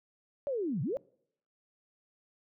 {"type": "linear two-way sweep", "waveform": "sine", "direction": "down then up", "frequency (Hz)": [587, 119.2, 587], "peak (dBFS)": -30, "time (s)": [0.47, 0.97], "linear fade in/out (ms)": 0, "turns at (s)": 0.82, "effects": ["noise-tail reverb RT60 0.7 s tail -26 dB re dry"]}